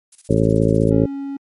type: noise with tremolo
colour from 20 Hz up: violet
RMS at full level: -38 dBFS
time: 0.12-0.9 s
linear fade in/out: 5 ms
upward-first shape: square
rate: 16 Hz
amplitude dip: 80%
type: harmonic tone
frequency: 54.9 Hz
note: A1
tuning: 3 cents flat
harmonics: 1 / 2 / 3 / 4 / 5 / 6 / 7 / 8 / 9 / 10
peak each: -26 / -19 / -19 / -22 / -21 / -25 / -22 / -21 / -31 / -23 dBFS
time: 0.29-1.06 s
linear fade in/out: 10 ms
type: tone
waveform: triangle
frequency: 277.2 Hz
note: C#4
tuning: in tune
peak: -22 dBFS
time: 0.91-1.37 s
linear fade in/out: 5 ms
effects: MP3 48 kbps